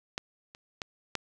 clicks, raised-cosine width 0.2 ms, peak -15 / -30 / -17 / -13 dBFS, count 4, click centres 0.179 / 0.549 / 0.818 / 1.153 s, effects none

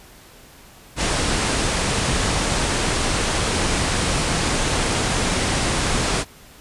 pink low-pass noise, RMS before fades -21 dBFS, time 0.96-6.25 s, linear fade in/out 50 ms, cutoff 10000 Hz, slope 96 dB/octave, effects pink hiss -46 dBFS RMS until 6.6 s + resampled to 32000 Hz

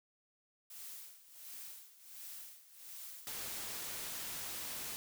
blue noise with tremolo, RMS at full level -48 dBFS, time 0.7-3.59 s, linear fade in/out 5 ms, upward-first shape sine, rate 1.4 Hz, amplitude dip 80%
white noise, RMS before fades -43 dBFS, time 3.27-4.96 s, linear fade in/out 0 ms
effects none

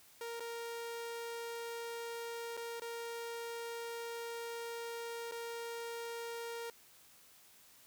sawtooth tone with dropouts, 466 Hz, A#4, 1 cent flat, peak -37 dBFS, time 0.21-6.7 s, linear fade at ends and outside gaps 2 ms, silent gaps 0.397-0.404 / 2.569-2.574 / 2.798-2.819 / 5.313-5.32 s, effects white hiss -62 dBFS RMS until 7.86 s

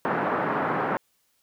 white band-pass noise, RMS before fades -26 dBFS, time 0.05-0.97 s, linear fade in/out 0 ms, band 140 to 1400 Hz, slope 24 dB/octave, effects white hiss -69 dBFS RMS until 1.42 s

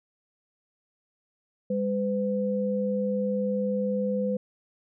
sine tone pair together, 201.5 / 505.4 Hz, G3 / B4, +48 / +40 cents, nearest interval octave + major third, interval 1592 cents, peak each -27 dBFS, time 1.7-4.37 s, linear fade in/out 5 ms, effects none

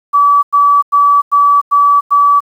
sine tone bursts, 1148 Hz, D6, 40 cents flat, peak -5 dBFS, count 6, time 0.13-2.405 s, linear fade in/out 20 ms, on 300 ms, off 95 ms, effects 7-bit

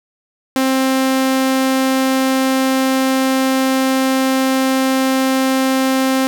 sawtooth tone, 263.9 Hz, C4, 15 cents sharp, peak -9 dBFS, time 0.56-6.27 s, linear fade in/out 0 ms, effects none

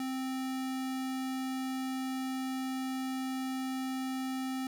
square tone, 261.6 Hz, C4, in tune, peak -34 dBFS, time 0-4.67 s, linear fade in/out 2 ms, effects none

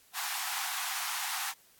pink high-pass noise, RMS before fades -35 dBFS, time 0.13-1.54 s, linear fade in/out 50 ms, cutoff 740 Hz, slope 96 dB/octave, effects white hiss -62 dBFS RMS until 1.79 s + AAC 64 kbps

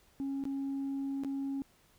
sine tone with dropouts, 274.3 Hz, C#4, 18 cents flat, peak -31 dBFS, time 0.2-1.62 s, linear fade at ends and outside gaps 0 ms, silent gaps 0.439-0.453 / 1.236-1.247 s, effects tanh soft clip ceiling -31 dBFS + pink hiss -66 dBFS RMS until 1.98 s

